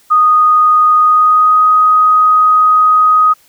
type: tone with pitch glide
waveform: sine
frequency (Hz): 1239 to 1252.7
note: D#6 to D#6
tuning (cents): -8 to +11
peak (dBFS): -5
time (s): 0.1-3.34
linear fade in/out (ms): 20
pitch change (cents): +19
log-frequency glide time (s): 0.97-1.64
effects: white hiss -49 dBFS RMS until 3.48 s